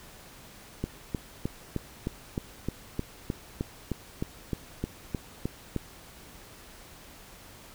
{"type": "click train", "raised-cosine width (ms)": 3, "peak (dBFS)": -16, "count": 17, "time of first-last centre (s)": [0.84, 5.763], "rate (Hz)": 3.25, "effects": ["pink hiss -50 dBFS RMS until 7.74 s"]}